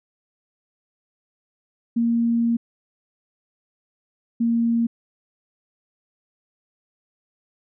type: tone pair in turn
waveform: sine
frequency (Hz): 233.1 / 232.3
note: A#3 / A#3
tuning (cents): 0 / -6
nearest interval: unison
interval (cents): 6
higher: first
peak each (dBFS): -17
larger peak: neither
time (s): 1.96-2.57 / 4.4-4.87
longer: first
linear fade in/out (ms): 10
effects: none